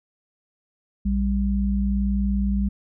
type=tone pair together; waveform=sine; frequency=58.98 / 198.4 Hz; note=A#1 / G3; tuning=+21 / +21 cents; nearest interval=octave + major sixth; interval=2100 cents; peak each=-22 dBFS; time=1.05-2.69 s; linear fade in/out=10 ms; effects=none